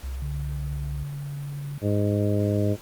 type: tone with pitch glide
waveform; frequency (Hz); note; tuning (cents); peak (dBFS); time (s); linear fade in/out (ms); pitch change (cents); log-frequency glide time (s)
sine; 65.5 to 64.79; C2 to C2; +2 to -16; -29; 0.03-1.04; 10; -18; 0.42-0.52
type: tone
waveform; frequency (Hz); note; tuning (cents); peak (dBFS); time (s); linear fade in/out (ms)
sine; 142.3; C#3; +46; -30; 0.22-1.78; 2
type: harmonic tone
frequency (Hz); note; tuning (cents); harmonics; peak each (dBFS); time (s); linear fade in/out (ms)
102.9; G#2; -16; 1 / 2 / 3 / 4 / 5 / 6; -23 / -28 / -28 / -30 / -32 / -31; 1.81-2.77; 50
effects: pink hiss -47 dBFS RMS until 2.81 s + Opus 48 kbps